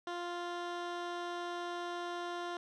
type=tone with low-pass filter; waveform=15% pulse; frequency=349.2 Hz; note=F4; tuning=in tune; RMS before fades=-40 dBFS; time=0.07-2.57 s; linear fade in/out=2 ms; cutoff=4500 Hz; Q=0.76; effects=none